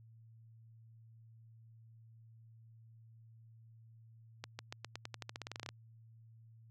accelerating click train, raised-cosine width 0.2 ms, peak -25 dBFS, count 18, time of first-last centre 4.44-5.69 s, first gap 150 ms, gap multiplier 0.9, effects added 113 Hz sine -57 dBFS peak until 6.7 s

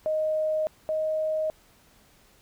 sine tone pair in turn, 622.3 / 625.4 Hz, D#5 / D#5, 0 / +9 cents, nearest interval unison, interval 9 cents, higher second, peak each -23 / -24 dBFS, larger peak first, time 0.06-0.67 / 0.89-1.5 s, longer neither, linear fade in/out 0 ms, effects pink hiss -59 dBFS RMS until 2.41 s

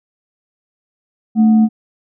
sine tone with frequency modulation, 220 Hz, A3, in tune, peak -7 dBFS, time 1.35-1.69 s, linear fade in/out 50 ms, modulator 513 Hz, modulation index 0.22, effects none

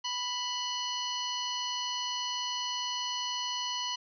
harmonic tone with a mistuned harmonic, 987.8 Hz, B5, in tune, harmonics 1 / 2 / 3 / 4 / 5 / 6, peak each -37 / -46 / -35 / -39 / -45 / -41 dBFS, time 0.04-3.96 s, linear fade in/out 10 ms, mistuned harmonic 4, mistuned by +130 cents, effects none

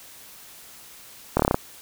slowing click train, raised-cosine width 1 ms, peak -4 dBFS, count 7, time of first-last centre 1.37-1.544 s, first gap 25 ms, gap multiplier 1.06, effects white hiss -46 dBFS RMS until 1.81 s

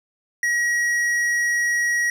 sine tone with tanh clipping, 1906 Hz, A#6, 38 cents sharp, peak -20 dBFS, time 0.43-2.1 s, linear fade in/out 2 ms, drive 11 dB, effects none

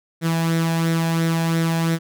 sawtooth tone with flanger, 164.81 Hz, E3, in tune, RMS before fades -20 dBFS, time 0.21-1.99 s, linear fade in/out 50 ms, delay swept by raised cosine 0.52 to 1.22 ms, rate 2.9 Hz, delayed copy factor +0.5, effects none

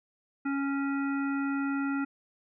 harmonic tone, 277.2 Hz, C#4, in tune, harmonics 1 / 3 / 5 / 7 / 9, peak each -28 / -42 / -36 / -45 / -47 dBFS, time 0.45-2.05 s, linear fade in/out 10 ms, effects none

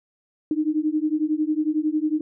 sine beating tone pair, 302.2 / 313.2 Hz, D4 / D#4, +50 / +11 cents, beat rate 11 Hz, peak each -23 dBFS, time 0.51-2.21 s, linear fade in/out 2 ms, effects none

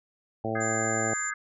harmonic tone, 111.2 Hz, A2, 19 cents sharp, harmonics 1 / 2 / 3 / 4 / 5 / 6 / 7, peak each -35 / -35 / -35 / -35 / -35 / -35 / -35 dBFS, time 0.44-1.14 s, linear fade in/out 5 ms
sine chord, Ab major seventh, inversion second, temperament just, 1245.9 / 1557.4 / 1661.2 / 2077 Hz, Eb6 / G6 / Ab6 / C7, +2 / -12 / 0 / -13 cents, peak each -36 / -37 / -34 / -38 dBFS, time 0.55-1.34 s, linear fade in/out 5 ms
sine tone, 7160 Hz, A8, 29 cents sharp, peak -31 dBFS, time 0.6-1.31 s, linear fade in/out 20 ms
effects none

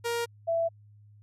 sawtooth / sine tone pair in turn, 469.7 / 666 Hz, A#4 / E5, +13 / +18 cents, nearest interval tritone, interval 605 cents, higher second, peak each -24 / -24 dBFS, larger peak neither, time 0.04-0.26 / 0.47-0.69 s, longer neither, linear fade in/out 20 ms, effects added 104 Hz sine -52 dBFS peak until 1.22 s + resampled to 32000 Hz

